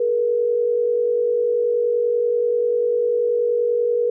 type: tone pair together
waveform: sine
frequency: 429.4 / 479.7 Hz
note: A4 / A#4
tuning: -42 / +50 cents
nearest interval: major second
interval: 192 cents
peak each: -24 / -17 dBFS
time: 0-4.1 s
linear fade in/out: 5 ms
effects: none